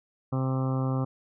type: harmonic tone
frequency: 131.4 Hz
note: C3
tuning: 8 cents sharp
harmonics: 1 / 2 / 3 / 4 / 5 / 6 / 7 / 8 / 9 / 10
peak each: -26 / -31 / -40 / -37 / -45 / -41 / -47 / -43 / -41 / -47 dBFS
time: 0.32-1.05 s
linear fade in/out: 10 ms
effects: none